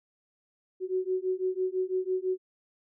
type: beating tone pair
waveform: sine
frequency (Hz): 369.1 / 375.1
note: F#4 / F#4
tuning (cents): -4 / +24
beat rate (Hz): 6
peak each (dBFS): -30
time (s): 0.8-2.38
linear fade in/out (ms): 50
effects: none